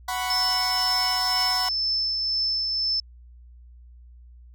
sawtooth chord, F# suspended fourth, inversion none, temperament equal, 740 / 987.8 / 1108.7 Hz, F#5 / B5 / C#6, 0 / 0 / 0 cents, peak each -25 / -26 / -30 dBFS, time 0.08-1.69 s, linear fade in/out 5 ms
sine tone with tremolo, 5274 Hz, E8, in tune, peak -21 dBFS, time 0.3-3 s, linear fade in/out 2 ms, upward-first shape triangle, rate 2 Hz, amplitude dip 30%
effects added 60 Hz sine -45 dBFS peak until 4.54 s

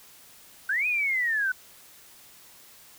sine linear two-way sweep, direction up then down, 1480 to 2524 to 1480 Hz, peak -23 dBFS, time 0.69-1.52 s, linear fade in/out 5 ms, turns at 0.87 s, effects white hiss -52 dBFS RMS until 2.98 s

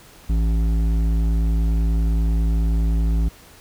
sine tone with hard clipping, 55 Hz, A1, in tune, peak -18 dBFS, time 0.29-3.29 s, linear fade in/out 10 ms, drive 10 dB, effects pink hiss -47 dBFS RMS until 3.6 s

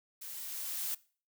blue noise with level ramp, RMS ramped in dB -45 to -35 dBFS, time 0.21-0.95 s, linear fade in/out 10 ms, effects noise-tail reverb RT60 0.4 s tail -21 dB re dry

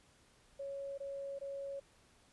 sine tone bursts, 554.4 Hz, C#5, in tune, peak -40 dBFS, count 3, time 0.59-1.8 s, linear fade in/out 10 ms, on 390 ms, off 20 ms, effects pink hiss -67 dBFS RMS until 2.32 s + resampled to 24000 Hz

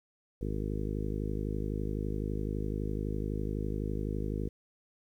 harmonic tone, 51.91 Hz, G#1, in tune, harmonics 1 / 2 / 3 / 4 / 5 / 6 / 7 / 8 / 9, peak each -35 / -38 / -40 / -41 / -42 / -43 / -43 / -44 / -45 dBFS, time 0.41-4.49 s, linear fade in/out 5 ms, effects 11-bit

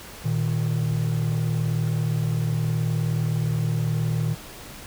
triangle tone pair together, 116.26 / 155.5 Hz, A#2 / D#3, -4 / -1 cents, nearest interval perfect fourth, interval 503 cents, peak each -21 dBFS, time 0.24-4.35 s, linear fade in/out 20 ms, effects tanh soft clip ceiling -15 dBFS + pink hiss -41 dBFS RMS until 4.86 s

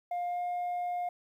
sine tone with pitch glide, 706 to 710.5 Hz, F5 to F5, +19 to +30 cents, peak -28 dBFS, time 0.11-1.09 s, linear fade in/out 5 ms, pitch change +11 cents, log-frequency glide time 0.28-0.4 s, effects tanh soft clip ceiling -30 dBFS + 11-bit

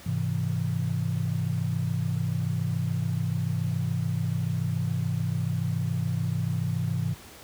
sine chord, Ab augmented, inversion none, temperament equal, 103.83 / 130.81 / 164.81 Hz, Ab2 / C3 / E3, 0 / 0 / 0 cents, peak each -29 dBFS, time 0.06-7.14 s, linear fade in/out 5 ms, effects pink hiss -47 dBFS RMS until 7.43 s + high-pass 60 Hz 12 dB/octave

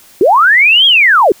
sine linear two-way sweep, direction up then down, 323.4 to 3322 to 323.4 Hz, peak -4 dBFS, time 0.21-1.32 s, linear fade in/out 2 ms, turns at 0.86 s, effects white hiss -42 dBFS RMS until 1.4 s

